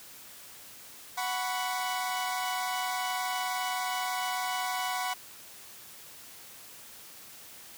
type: chord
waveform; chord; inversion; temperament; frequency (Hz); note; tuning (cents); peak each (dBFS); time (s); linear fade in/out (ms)
sawtooth; F# suspended fourth; none; equal with one note detuned; 740 / 987.8 / 1119.7; F#5 / B5 / C#6; 0 / 0 / +17; -29 / -31 / -34; 1.17-5.14; 10
effects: white hiss -49 dBFS RMS until 7.77 s + high-pass 60 Hz 12 dB/octave

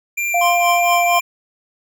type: tone with vibrato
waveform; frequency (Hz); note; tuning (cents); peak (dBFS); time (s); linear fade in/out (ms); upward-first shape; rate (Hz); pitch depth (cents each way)
square; 2367; D7; +13; -19; 0.17-1.21; 10; square; 3.3; 8
type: tone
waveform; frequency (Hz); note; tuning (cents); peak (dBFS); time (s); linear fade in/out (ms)
sine; 698.5; F5; 0; -14; 0.34-1.19; 5
type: tone with tremolo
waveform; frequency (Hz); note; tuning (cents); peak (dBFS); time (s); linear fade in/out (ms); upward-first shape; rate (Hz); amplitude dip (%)
square; 1046.5; C6; 0; -16; 0.41-1.2; 5; triangle; 4.3; 95
effects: none

